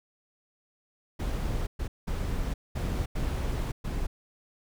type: noise bursts at uneven times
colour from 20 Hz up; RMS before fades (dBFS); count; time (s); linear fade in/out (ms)
brown; -30; 6; 1.19-1.67 / 1.79-1.88 / 2.07-2.54 / 2.75-3.06 / 3.15-3.72 / 3.84-4.07; 10
effects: none